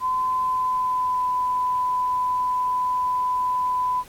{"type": "tone with pitch glide", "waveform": "sine", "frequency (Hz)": [1020, 1001.3], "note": ["C6", "B5"], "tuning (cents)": [-44, 24], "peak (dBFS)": -20, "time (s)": [0, 4.04], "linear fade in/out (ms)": 50, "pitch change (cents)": -32, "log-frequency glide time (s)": [0.39, 1.3], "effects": ["pink hiss -48 dBFS RMS until 4.08 s", "AAC 64 kbps"]}